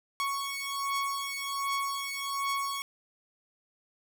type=beating tone pair; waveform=sawtooth; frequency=1108.7 / 1110 Hz; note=C#6 / C#6; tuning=0 / +2 cents; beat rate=1.3 Hz; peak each=-30 dBFS; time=0.2-2.82 s; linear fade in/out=0 ms; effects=none